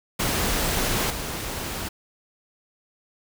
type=noise with level steps; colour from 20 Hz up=pink; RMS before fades=-24 / -31 dBFS; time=0.19-1.89 s; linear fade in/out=10 ms; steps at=1.1 s; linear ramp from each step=5 ms; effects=none